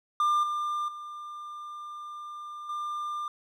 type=tone with level steps; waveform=triangle; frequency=1197 Hz; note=D6; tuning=33 cents sharp; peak=-20 / -26 / -36 / -29 dBFS; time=0.2-3.28 s; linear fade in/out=2 ms; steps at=0.43 / 0.88 / 2.69 s; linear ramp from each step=5 ms; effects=none